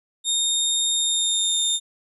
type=tone with pitch glide; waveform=25% pulse; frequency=3679 to 3637 Hz; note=A#7 to A#7; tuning=-24 to -43 cents; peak=-15 dBFS; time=0.24-1.8 s; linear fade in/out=50 ms; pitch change=-19 cents; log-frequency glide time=0.94-1.61 s; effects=none